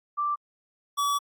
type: tone pair in turn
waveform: sine / square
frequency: 1174.7 / 1142.6 Hz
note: D6 / D6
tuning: 0 / -48 cents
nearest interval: unison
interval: 48 cents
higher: first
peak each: -24 dBFS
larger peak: neither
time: 0.17-0.36 / 0.97-1.19 s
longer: second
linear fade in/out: 20 ms
effects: AAC 64 kbps